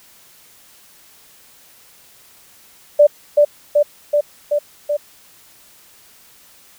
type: tone with echo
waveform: sine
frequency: 587.3 Hz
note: D5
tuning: in tune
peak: -5 dBFS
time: 2.99-3.07 s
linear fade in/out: 10 ms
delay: 380 ms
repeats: 5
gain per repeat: -2 dB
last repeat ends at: 4.97 s
effects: white hiss -48 dBFS RMS until 6.78 s